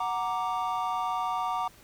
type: chord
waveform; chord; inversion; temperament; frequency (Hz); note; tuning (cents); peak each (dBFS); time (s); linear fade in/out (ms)
triangle; Gb augmented; none; equal; 740 / 932.3 / 1174.7; Gb5 / Bb5 / D6; 0 / 0 / 0; -30; 0-1.68; 5
effects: pink hiss -55 dBFS RMS until 1.83 s